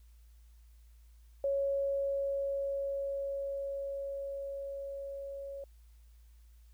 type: tone with level ramp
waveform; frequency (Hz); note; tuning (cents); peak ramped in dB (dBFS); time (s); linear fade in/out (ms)
sine; 554.4; C#5; 0; -28 to -40; 1.44-5.64; 2
effects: added 57 Hz sine -55 dBFS peak until 6.73 s + white hiss -73 dBFS RMS until 6.73 s